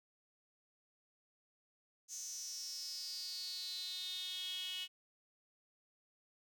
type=tone with high-pass filter sweep; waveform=sawtooth; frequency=367.9 Hz; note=F#4; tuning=10 cents flat; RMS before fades=-44 dBFS; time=2.08-4.88 s; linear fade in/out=50 ms; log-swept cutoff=6400 to 3000 Hz; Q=8.9; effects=none